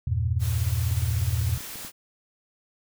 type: chord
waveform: sine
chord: E diminished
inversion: none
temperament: just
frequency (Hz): 82.41 / 98.89 / 118.67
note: E2 / G2 / Bb2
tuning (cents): 0 / +16 / +31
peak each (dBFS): -26 / -28 / -26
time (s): 0.07-1.58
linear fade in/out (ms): 5
type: noise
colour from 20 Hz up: white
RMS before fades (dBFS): -38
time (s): 0.39-1.92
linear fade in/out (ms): 50
type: clicks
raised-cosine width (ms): 3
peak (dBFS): -32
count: 10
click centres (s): 0.912 / 1.019 / 1.108 / 1.214 / 1.305 / 1.412 / 1.494 / 1.607 / 1.757 / 1.849
effects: none